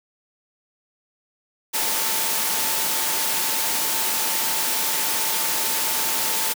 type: tone in noise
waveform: sine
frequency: 890 Hz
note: A5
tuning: 20 cents sharp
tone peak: -34 dBFS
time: 1.73-6.54 s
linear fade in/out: 20 ms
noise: white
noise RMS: -23 dBFS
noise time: 1.73-6.54 s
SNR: -14 dB
effects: high-pass 200 Hz 12 dB/octave